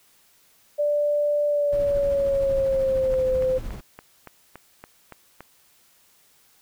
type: tone with pitch glide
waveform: sine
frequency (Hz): 587.3 to 517.2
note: D5 to C5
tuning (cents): 0 to -20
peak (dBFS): -19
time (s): 0.78-3.59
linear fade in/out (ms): 20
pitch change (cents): -220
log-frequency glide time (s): 1.47-3.25
type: noise with tremolo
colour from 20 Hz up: brown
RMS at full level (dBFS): -32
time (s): 1.72-3.81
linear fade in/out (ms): 10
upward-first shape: triangle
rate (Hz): 13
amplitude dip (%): 45
type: click train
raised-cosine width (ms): 0.5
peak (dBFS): -24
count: 9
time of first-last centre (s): 3.14-5.406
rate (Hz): 3.53
effects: white hiss -59 dBFS RMS until 6.61 s